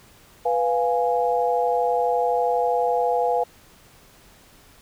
sine chord, F diminished, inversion second, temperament equal, 493.9 / 698.5 / 830.6 Hz, Cb5 / F5 / Ab5, 0 / 0 / 0 cents, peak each -22 / -23 / -24 dBFS, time 0.45-3.44 s, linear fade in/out 10 ms, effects pink hiss -52 dBFS RMS until 4.81 s

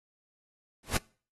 pink noise with exponential growth, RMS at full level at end -23 dBFS, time 0.83-0.97 s, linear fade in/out 2 ms, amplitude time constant 29 ms, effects noise-tail reverb RT60 0.4 s tail -24 dB re dry + AAC 32 kbps

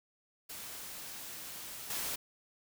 white noise with level steps, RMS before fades -45 / -37 dBFS, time 0.49-2.16 s, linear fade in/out 10 ms, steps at 1.9 s, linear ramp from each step 2 ms, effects none

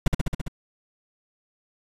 brown noise with echo, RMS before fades -17 dBFS, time 0.06-0.08 s, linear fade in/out 5 ms, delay 67 ms, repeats 6, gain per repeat -2 dB, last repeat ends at 0.482 s, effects resampled to 32000 Hz

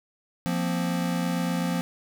square chord, F suspended fourth, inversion none, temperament equal, 174.61 / 233.1 / 261.6 Hz, F3 / Bb3 / C4, 0 / 0 / 0 cents, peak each -27 / -33 / -32 dBFS, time 0.46-1.81 s, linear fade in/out 0 ms, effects none

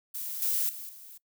violet noise with level steps, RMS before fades -36 / -28 / -41 / -48 dBFS, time 0.14-1.18 s, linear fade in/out 10 ms, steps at 0.42 / 0.69 / 0.89 s, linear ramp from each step 2 ms, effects noise-tail reverb RT60 0.1 s tail -22 dB re dry

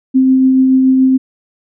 sine tone with tremolo, 261.6 Hz, C4, in tune, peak -5 dBFS, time 0.14-1.18 s, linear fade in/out 20 ms, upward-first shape triangle, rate 7 Hz, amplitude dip 25%, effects none

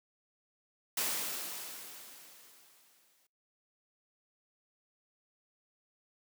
white noise with exponential decay, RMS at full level -32 dBFS, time 0.97-3.27 s, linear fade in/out 5 ms, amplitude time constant 500 ms, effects noise-tail reverb RT60 0.4 s tail -26 dB re dry + high-pass 200 Hz 12 dB/octave

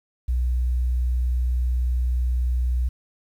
sine tone, 61.74 Hz, B1, in tune, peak -18 dBFS, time 0.28-2.89 s, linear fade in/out 10 ms, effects tanh soft clip ceiling -16 dBFS + 9-bit

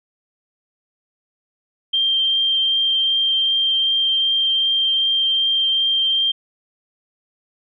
sine tone with vibrato, 3167 Hz, G7, 17 cents sharp, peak -15 dBFS, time 1.93-6.32 s, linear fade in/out 10 ms, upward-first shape triangle, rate 2.6 Hz, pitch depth 8 cents each way, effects none

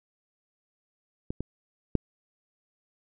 clicks, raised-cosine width 3 ms, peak -19 / -19 / -9 dBFS, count 3, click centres 1.305 / 1.406 / 1.953 s, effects none

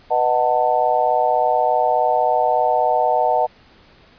sine chord, B dominant seventh, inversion none, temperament just, 493.9 / 617.4 / 740.8 / 889 Hz, B4 / D#5 / F#5 / A5, 0 / -14 / +2 / +18 cents, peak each -23 / -20 / -18 / -20 dBFS, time 0.1-3.47 s, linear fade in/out 20 ms, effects pink hiss -50 dBFS RMS until 4.18 s + resampled to 11025 Hz

